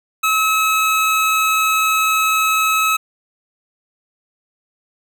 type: tone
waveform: 25% pulse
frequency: 1288 Hz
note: E6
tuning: 41 cents flat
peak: -10 dBFS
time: 0.23-2.97 s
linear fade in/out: 10 ms
effects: none